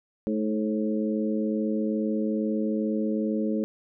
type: harmonic tone with a mistuned harmonic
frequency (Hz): 107.9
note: A2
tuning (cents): -33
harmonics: 2 / 3 / 4 / 5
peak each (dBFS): -26 / -30 / -32 / -34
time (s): 0.27-3.64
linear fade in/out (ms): 0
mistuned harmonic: 3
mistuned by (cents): -30
effects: none